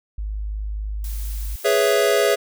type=tone; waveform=sine; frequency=51.91 Hz; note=G#1; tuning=in tune; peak=-24 dBFS; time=0.18-1.56 s; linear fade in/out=5 ms
type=noise; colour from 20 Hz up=blue; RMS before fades=-38 dBFS; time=1.04-1.93 s; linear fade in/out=2 ms
type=chord; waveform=square; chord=C# minor seventh; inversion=second; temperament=equal; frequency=415.3 / 493.9 / 554.4 / 659.3 Hz; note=G#4 / B4 / C#5 / E5; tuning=0 / 0 / 0 / 0 cents; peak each=-20 / -24 / -22 / -22 dBFS; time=1.64-2.36 s; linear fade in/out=20 ms
effects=none